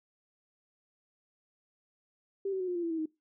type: tone with pitch steps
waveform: sine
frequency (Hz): 392.3 / 380 / 368.1 / 356.6 / 345.5 / 334.7 / 324.2 / 314.1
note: G4 / F#4 / F#4 / F4 / F4 / E4 / E4 / D#4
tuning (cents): +1 / +46 / -9 / +36 / -19 / +26 / -29 / +16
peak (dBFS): -30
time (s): 2.45-3.058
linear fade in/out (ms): 5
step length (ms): 76
effects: noise-tail reverb RT60 0.2 s tail -21 dB re dry